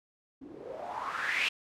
blue noise with low-pass filter sweep, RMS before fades -35 dBFS, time 0.41-1.49 s, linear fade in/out 10 ms, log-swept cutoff 270 to 2800 Hz, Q 5, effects none

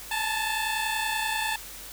15% pulse tone pair together, 861.6 / 892 Hz, A5 / A5, -37 / +23 cents, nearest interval minor second, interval 60 cents, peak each -23 dBFS, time 0.11-1.56 s, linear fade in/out 5 ms, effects added 46 Hz sine -50 dBFS peak until 1.92 s + white hiss -42 dBFS RMS until 1.92 s

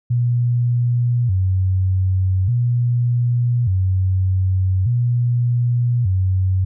sine tone with vibrato, 106.5 Hz, G#2, 44 cents sharp, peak -14 dBFS, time 0.1-6.65 s, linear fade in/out 10 ms, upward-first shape square, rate 0.42 Hz, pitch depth 220 cents each way, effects none

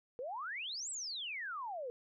sine exponential two-way sweep, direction up then down, 466.1 to 8170 to 466.1 Hz, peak -39 dBFS, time 0.19-1.9 s, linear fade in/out 0 ms, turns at 0.9 s, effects none

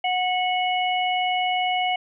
harmonic tone, 733 Hz, F#5, 16 cents flat, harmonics 1 / 3 / 4, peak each -22 / -27 / -28 dBFS, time 0.04-1.96 s, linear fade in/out 5 ms, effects none

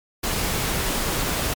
pink noise, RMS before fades -24 dBFS, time 0.23-1.54 s, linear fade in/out 10 ms, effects MP3 96 kbps

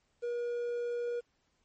triangle tone with quantisation, 478.7 Hz, A#4, 46 cents sharp, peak -30 dBFS, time 0.22-1.21 s, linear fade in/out 20 ms, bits 10, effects pink hiss -75 dBFS RMS until 1.64 s + MP3 32 kbps

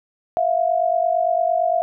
sine tone pair together, 659.3 / 708.1 Hz, E5 / F5, 0 / +24 cents, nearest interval minor second, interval 124 cents, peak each -19 dBFS, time 0.37-1.82 s, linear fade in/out 0 ms, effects none

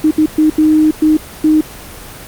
sine tone bursts at uneven times, 309.4 Hz, D#4, 10 cents flat, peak -6 dBFS, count 6, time 0.04-0.11 / 0.18-0.26 / 0.38-0.5 / 0.58-0.91 / 1.02-1.17 / 1.44-1.61 s, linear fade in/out 5 ms, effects pink hiss -31 dBFS RMS until 2.27 s + Opus 24 kbps

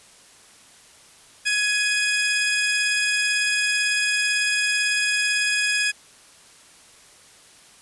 sawtooth tone pair together, 1674 / 2502 Hz, G#6 / D#7, +13 / +9 cents, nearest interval perfect fifth, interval 696 cents, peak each -19 dBFS, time 1.45-5.92 s, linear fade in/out 20 ms, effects white hiss -50 dBFS RMS until 7.81 s + resampled to 24000 Hz

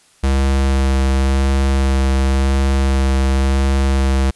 square tone with vibrato, 67.2 Hz, C2, 47 cents sharp, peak -13 dBFS, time 0.23-4.31 s, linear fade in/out 10 ms, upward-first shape sine, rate 0.93 Hz, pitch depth 12 cents each way, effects white hiss -52 dBFS RMS until 4.35 s + resampled to 24000 Hz

